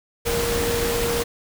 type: tone in noise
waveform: sine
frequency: 470 Hz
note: A#4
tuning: 14 cents sharp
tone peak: -23 dBFS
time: 0.25-1.24 s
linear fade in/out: 20 ms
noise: pink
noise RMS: -25 dBFS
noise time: 0.25-1.24 s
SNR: -1 dB
effects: none